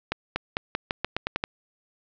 accelerating click train, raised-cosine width 0.3 ms, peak -9 dBFS, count 10, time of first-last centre 0.12-1.439 s, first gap 240 ms, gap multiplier 0.87, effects low-pass 5000 Hz 12 dB/octave

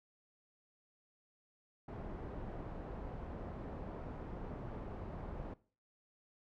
pink low-pass noise, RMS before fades -45 dBFS, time 1.88-5.54 s, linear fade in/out 5 ms, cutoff 830 Hz, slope 12 dB/octave, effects noise-tail reverb RT60 0.4 s tail -19 dB re dry

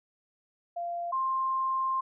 sine tone pair in turn, 691 / 1054.9 Hz, F5 / C6, -19 / +14 cents, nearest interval perfect fifth, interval 733 cents, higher second, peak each -31 / -26 dBFS, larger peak second, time 0.76-1.12 / 1.12-2.01 s, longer second, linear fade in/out 10 ms, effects none

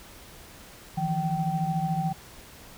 sine tone cluster, 156.9 / 170.6 / 772 Hz, D#3 / F3 / G5, +15 / -40 / -27 cents, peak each -29 dBFS, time 0.97-2.13 s, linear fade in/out 10 ms, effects pink hiss -48 dBFS RMS until 2.77 s

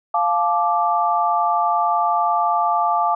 sine chord, D minor, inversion first, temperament equal with one note detuned, 698.5 / 867.4 / 1174.7 Hz, F5 / A5 / D6, 0 / -25 / 0 cents, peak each -20 dBFS, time 0.14-3.15 s, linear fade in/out 5 ms, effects none

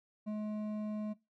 sine tone with hard clipping, 212.4 Hz, G#3, 39 cents sharp, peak -37 dBFS, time 0.26-1.14 s, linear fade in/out 20 ms, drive 8 dB, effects noise-tail reverb RT60 0.2 s tail -19 dB re dry

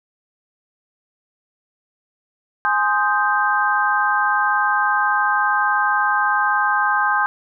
sine chord, Ab major seventh, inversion none, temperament equal with one note detuned, 834 / 1046.5 / 1244.5 / 1568 Hz, Ab5 / C6 / Eb6 / G6, +7 / 0 / 0 / 0 cents, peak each -21 / -22 / -22 / -19 dBFS, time 2.65-7.26 s, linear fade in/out 0 ms, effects none

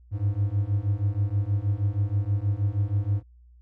triangle beating tone pair, 98.1 / 104.4 Hz, G2 / G#2, +2 / +10 cents, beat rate 6.3 Hz, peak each -24 / -23 dBFS, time 0.11-3.23 s, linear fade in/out 50 ms, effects added 60 Hz sine -50 dBFS peak until 3.61 s

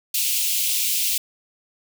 white high-pass noise, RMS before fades -22 dBFS, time 0.14-1.18 s, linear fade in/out 5 ms, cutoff 2400 Hz, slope 48 dB/octave, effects none

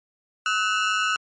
30% pulse ring-modulated tone, 1389 Hz, F6, 10 cents flat, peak -15 dBFS, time 0.46-1.16 s, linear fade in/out 0 ms, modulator 102 Hz, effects low-pass 7000 Hz 12 dB/octave + MP3 32 kbps

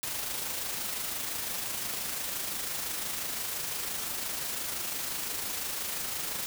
white noise with amplitude modulation, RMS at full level -33 dBFS, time 0.03-6.46 s, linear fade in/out 0 ms, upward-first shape sine, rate 25.8 Hz, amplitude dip 35%, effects none

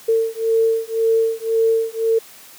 sine beating tone pair, 450 / 451.9 Hz, A4 / A4, +39 / +46 cents, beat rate 1.9 Hz, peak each -18 dBFS, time 0.08-2.19 s, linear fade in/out 10 ms, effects white hiss -43 dBFS RMS until 2.58 s + high-pass 150 Hz 12 dB/octave

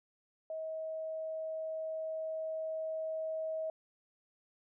sine tone with level ramp, 637 Hz, D#5, 41 cents sharp, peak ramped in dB -37 to -34 dBFS, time 0.5-3.7 s, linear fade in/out 2 ms, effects none

